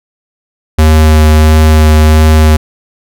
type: tone with vibrato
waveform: square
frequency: 77.7 Hz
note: D#2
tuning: 2 cents flat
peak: -3 dBFS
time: 0.78-2.57 s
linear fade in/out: 10 ms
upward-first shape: sine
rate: 1.5 Hz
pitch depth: 11 cents each way
effects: none